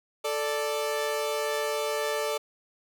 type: tone pair together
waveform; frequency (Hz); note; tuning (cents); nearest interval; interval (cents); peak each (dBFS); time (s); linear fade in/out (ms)
sawtooth; 440 / 587.3; A4 / D5; 0 / 0; perfect fourth; 500; -26; 0.24-2.38; 10
effects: none